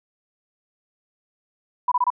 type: tone bursts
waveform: sine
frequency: 987.8 Hz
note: B5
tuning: in tune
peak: -16 dBFS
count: 4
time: 1.88-2.103 s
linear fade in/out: 5 ms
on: 37 ms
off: 25 ms
effects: none